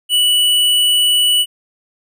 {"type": "tone", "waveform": "square", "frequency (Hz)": 2954, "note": "F#7", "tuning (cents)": -3, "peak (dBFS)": -11, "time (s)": [0.09, 1.46], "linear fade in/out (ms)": 50, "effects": []}